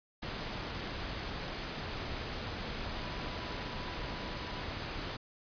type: tone in noise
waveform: sine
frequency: 987.8 Hz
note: B5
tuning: in tune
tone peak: -50 dBFS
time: 2.96-4.63 s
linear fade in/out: 10 ms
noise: pink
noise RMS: -39 dBFS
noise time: 0.22-5.17 s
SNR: -14 dB
effects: resampled to 11025 Hz